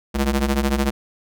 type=ring-modulated tone; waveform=sawtooth; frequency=137 Hz; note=C#3; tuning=20 cents flat; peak=-11 dBFS; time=0.14-0.91 s; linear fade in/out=20 ms; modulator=75.2 Hz; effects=none